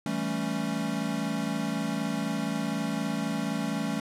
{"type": "chord", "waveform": "square", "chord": "A dominant seventh", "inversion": "second", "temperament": "equal", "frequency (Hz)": [164.81, 196, 220, 277.2], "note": ["E3", "G3", "A3", "C#4"], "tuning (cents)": [0, 0, 0, 0], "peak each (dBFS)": [-36, -35, -33, -34], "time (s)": [0.06, 4], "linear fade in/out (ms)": 2, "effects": ["low-pass 11000 Hz 12 dB/octave"]}